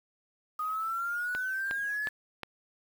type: linear sweep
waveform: sine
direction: up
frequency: 1235 to 1724 Hz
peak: -30 dBFS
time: 0.59-2.09 s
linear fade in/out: 5 ms
type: click train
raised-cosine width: 0.3 ms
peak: -20 dBFS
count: 4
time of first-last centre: 1.35-2.433 s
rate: 2.77 Hz
effects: 8-bit